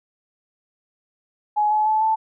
sine tone with pitch steps, 841 / 853.7 / 866.6 / 879.8 Hz, G#5 / G#5 / A5 / A5, +22 / +47 / -27 / 0 cents, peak -16 dBFS, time 1.56-2.16 s, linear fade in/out 20 ms, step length 150 ms, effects none

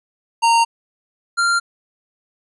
square tone pair in turn, 924 / 1387.9 Hz, A#5 / F6, -16 / -11 cents, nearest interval perfect fifth, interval 705 cents, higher second, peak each -12 / -15 dBFS, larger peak first, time 0.42-0.65 / 1.37-1.6 s, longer neither, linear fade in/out 20 ms, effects resampled to 24000 Hz

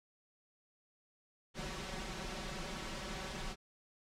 pink noise with comb filter, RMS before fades -42 dBFS, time 1.54-3.56 s, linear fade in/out 50 ms, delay 5.3 ms, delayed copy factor +1, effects low-pass 6000 Hz 12 dB/octave

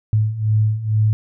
sine beating tone pair, 106.5 / 108.7 Hz, G#2 / A2, +44 / -21 cents, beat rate 2.2 Hz, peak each -20 / -16 dBFS, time 0.13-1.13 s, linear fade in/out 0 ms, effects none

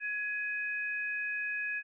sine tone pair together, 1677.9 / 2514 Hz, G#6 / D#7, +17 / +17 cents, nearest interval perfect fifth, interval 700 cents, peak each -34 / -36 dBFS, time 0-1.83 s, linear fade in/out 50 ms, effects none

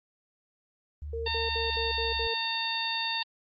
sine tone with pitch glide, 73.9 to 65.46 Hz, D2 to C2, +11 to +1 cents, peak -35 dBFS, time 1.02-2.27 s, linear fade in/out 0 ms, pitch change -210 cents, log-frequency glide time 1.27-2.12 s
sine tone bursts, 457.4 Hz, A#4, 33 cents flat, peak -32 dBFS, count 6, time 1.13-2.34 s, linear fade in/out 5 ms, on 150 ms, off 62 ms
harmonic tone, 910 Hz, A#5, 42 cents flat, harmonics 1 / 2 / 3 / 4 / 5, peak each -35 / -37 / -35 / -33 / -35 dBFS, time 1.26-3.23 s, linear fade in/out 5 ms
effects Opus 24 kbps

